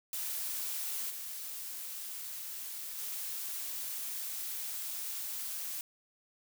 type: noise with level steps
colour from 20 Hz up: blue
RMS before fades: -37 / -42 / -39 dBFS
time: 0.13-5.81 s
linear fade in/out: 2 ms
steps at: 1.09 / 2.97 s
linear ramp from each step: 20 ms
effects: none